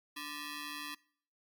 10% pulse ring-modulated tone, 736 Hz, F#5, 9 cents flat, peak -29 dBFS, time 0.16-0.95 s, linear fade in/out 10 ms, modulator 444 Hz, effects noise-tail reverb RT60 0.6 s tail -24 dB re dry + MP3 96 kbps

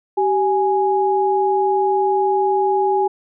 sine tone pair together, 386.6 / 830.6 Hz, G4 / G#5, -24 / 0 cents, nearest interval octave + minor second, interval 1324 cents, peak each -17 dBFS, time 0.17-3.08 s, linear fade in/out 10 ms, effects none

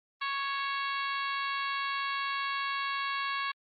harmonic tone with a mistuned harmonic, 554.4 Hz, C#5, in tune, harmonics 2 / 3 / 4 / 5 / 6 / 7 / 8, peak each -33 / -37 / -39 / -41 / -43 / -44 / -45 dBFS, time 0.21-3.52 s, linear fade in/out 10 ms, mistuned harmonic 5, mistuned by -23 cents, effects Opus 32 kbps

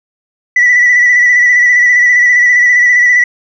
sine tone with vibrato, 1962 Hz, B6, 12 cents flat, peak -3 dBFS, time 0.56-3.24 s, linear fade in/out 5 ms, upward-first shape square, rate 15 Hz, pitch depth 27 cents each way, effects tanh soft clip ceiling -2 dBFS

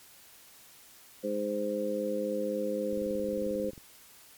harmonic tone, 103.83 Hz, G#2, in tune, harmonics 2 / 3 / 4 / 5, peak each -36 / -37 / -37 / -31 dBFS, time 1.23-3.71 s, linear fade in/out 20 ms
click train, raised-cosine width 3 ms, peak -35 dBFS, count 20, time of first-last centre 2.93-3.778 s, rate 22.4 Hz
effects white hiss -55 dBFS RMS until 4.37 s + MP3 96 kbps

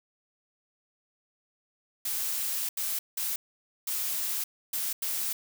blue noise bursts at uneven times, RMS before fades -31 dBFS, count 6, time 2.05-2.69 / 2.77-2.99 / 3.17-3.36 / 3.87-4.44 / 4.73-4.93 / 5.02-5.33 s, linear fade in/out 5 ms, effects none

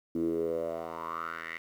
10% pulse tone with band-pass filter sweep, 82.6 Hz, E2, 4 cents sharp, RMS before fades -34 dBFS, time 0.15-1.58 s, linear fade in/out 5 ms, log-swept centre 290 to 2100 Hz, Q 6, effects 10-bit

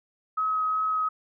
sine tone with vibrato, 1273 Hz, D#6, 39 cents sharp, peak -23 dBFS, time 0.37-1.09 s, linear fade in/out 10 ms, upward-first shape triangle, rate 2.7 Hz, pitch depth 10 cents each way, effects none

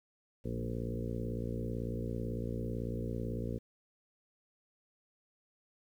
harmonic tone with a mistuned harmonic, 58 Hz, A#1, 8 cents flat, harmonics 1 / 2 / 3 / 4 / 5 / 6 / 7 / 8 / 9, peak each -41 / -39 / -45 / -42 / -46 / -48 / -46 / -45 / -48 dBFS, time 0.44-3.59 s, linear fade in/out 20 ms, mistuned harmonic 3, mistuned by +29 cents, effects 11-bit

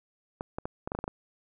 clicks, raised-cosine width 1 ms, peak -19 dBFS, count 9, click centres 0.409 / 0.585 / 0.655 / 0.875 / 0.919 / 0.95 / 0.989 / 1.041 / 1.079 s, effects none

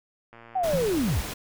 click train, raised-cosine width 0.5 ms, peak -32 dBFS, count 61, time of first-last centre 0.33-0.847 s, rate 116 Hz
sine linear sweep, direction down, 778 to 43.44 Hz, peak -22 dBFS, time 0.55-1.21 s, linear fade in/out 10 ms
pink noise, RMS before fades -34 dBFS, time 0.63-1.34 s, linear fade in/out 10 ms
triangle tone with exponential decay, 168 Hz, E3, 33 cents sharp, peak -22 dBFS, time 0.73-1.06 s, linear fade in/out 5 ms, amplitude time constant 70 ms
effects none

